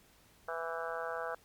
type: harmonic tone with a mistuned harmonic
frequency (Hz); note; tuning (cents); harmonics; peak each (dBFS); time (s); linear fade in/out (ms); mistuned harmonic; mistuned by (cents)
165.4; E3; +6; 3 / 4 / 5 / 6 / 7 / 8 / 9 / 10; -41 / -41 / -45 / -47 / -45 / -44 / -44 / -48; 0.48-1.35; 5; 10; -62
effects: pink hiss -64 dBFS RMS until 1.44 s + MP3 96 kbps